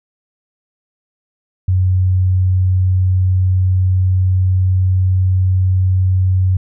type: tone with pitch glide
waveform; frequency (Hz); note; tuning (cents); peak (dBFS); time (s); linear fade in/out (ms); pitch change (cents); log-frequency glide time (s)
sine; 92.5 to 93.14; F#2 to F#2; 0 to +12; -10; 1.68-6.57; 5; +12; 1.89-5.74
effects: none